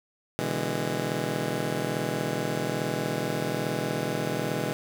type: chord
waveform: 15% pulse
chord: E dominant seventh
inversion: second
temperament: just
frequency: 123.61 / 148.33 / 164.81 / 206 Hz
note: B2 / D3 / E3 / G#3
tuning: +2 / +18 / 0 / -14 cents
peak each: -27 dBFS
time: 0.39-4.73 s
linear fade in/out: 0 ms
effects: none